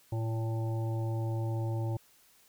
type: harmonic tone with a mistuned harmonic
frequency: 112.9 Hz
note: A2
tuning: 45 cents sharp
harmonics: 1 / 3 / 5 / 7 / 8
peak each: -30 / -40 / -44 / -47 / -48 dBFS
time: 0.12-1.97 s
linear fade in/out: 5 ms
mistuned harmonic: 8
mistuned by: -30 cents
effects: white hiss -63 dBFS RMS until 2.48 s